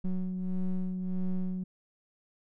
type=ring-modulated tone; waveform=triangle; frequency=92.5 Hz; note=F#2; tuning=in tune; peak=-23 dBFS; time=0.04-1.64 s; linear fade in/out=10 ms; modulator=91.7 Hz; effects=none